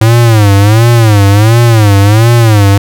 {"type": "tone with vibrato", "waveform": "square", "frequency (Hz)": 108.5, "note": "A2", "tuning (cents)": -24, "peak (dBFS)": -3, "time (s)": [0.01, 2.78], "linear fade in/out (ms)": 5, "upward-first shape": "sine", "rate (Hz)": 1.4, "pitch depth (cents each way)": 160, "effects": []}